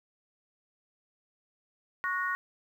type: chord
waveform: sine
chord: F# major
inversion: second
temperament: equal with one note detuned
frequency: 1108.7 / 1460.4 / 1864.7 Hz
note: C#6 / F#6 / A#6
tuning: 0 / -23 / 0 cents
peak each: -33 dBFS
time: 2.04-2.35 s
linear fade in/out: 0 ms
effects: 10-bit